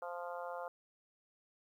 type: harmonic tone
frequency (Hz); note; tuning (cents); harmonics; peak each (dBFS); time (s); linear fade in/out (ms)
174.61; F3; 0; 3 / 4 / 5 / 6 / 7 / 8; -44 / -46 / -48 / -50 / -51 / -52; 0.02-0.68; 2
effects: 12-bit